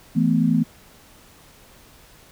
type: chord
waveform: sine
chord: E suspended fourth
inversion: none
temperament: equal with one note detuned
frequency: 164.81 / 220 / 249.8 Hz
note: E3 / A3 / B3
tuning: 0 / 0 / +20 cents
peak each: -20 dBFS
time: 0.15-0.64 s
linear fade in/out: 20 ms
effects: pink hiss -50 dBFS RMS until 2.31 s